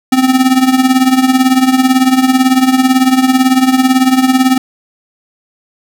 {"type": "tone with tremolo", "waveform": "square", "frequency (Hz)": 259.3, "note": "C4", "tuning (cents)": -15, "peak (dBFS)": -4, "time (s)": [0.12, 4.58], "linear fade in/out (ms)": 5, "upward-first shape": "triangle", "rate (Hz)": 18, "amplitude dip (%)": 80, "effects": []}